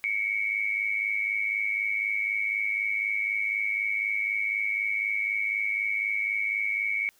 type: tone pair together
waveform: sine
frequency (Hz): 2189 / 2293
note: C#7 / D7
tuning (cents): -22 / -42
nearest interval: minor second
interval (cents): 80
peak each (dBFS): -28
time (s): 0.04-7.09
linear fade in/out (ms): 0
effects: white hiss -63 dBFS RMS until 7.19 s